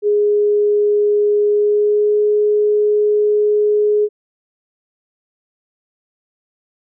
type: tone with pitch glide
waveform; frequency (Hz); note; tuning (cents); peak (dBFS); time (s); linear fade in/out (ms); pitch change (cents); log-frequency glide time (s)
sine; 415 to 419.1; G#4 to G#4; -1 to +16; -11; 0.02-4.09; 50; +17; 1.49-2.2
effects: none